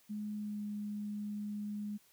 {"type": "tone with pitch glide", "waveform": "sine", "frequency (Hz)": [210, 207.7], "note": ["G#3", "G#3"], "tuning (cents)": [19, 0], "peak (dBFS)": -37, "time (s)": [0.09, 1.98], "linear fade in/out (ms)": 20, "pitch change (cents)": -19, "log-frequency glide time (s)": [0.35, 0.62], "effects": ["white hiss -67 dBFS RMS until 2.12 s"]}